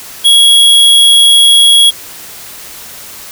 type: tone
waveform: square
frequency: 3322 Hz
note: G#7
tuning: in tune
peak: -3 dBFS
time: 0.24-1.91 s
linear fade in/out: 20 ms
effects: white hiss -29 dBFS RMS until 3.31 s